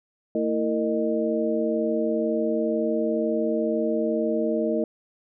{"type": "tone cluster", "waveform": "sine", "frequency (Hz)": [225.8, 327.9, 459.8, 614], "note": ["A3", "E4", "A#4", "D#5"], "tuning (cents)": [45, -9, -24, -23], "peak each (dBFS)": -27, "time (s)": [0.35, 4.84], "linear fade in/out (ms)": 2, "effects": []}